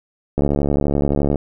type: click train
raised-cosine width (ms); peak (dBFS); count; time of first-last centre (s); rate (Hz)
2; -5; 71; 0.38-1.358; 71.6
effects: none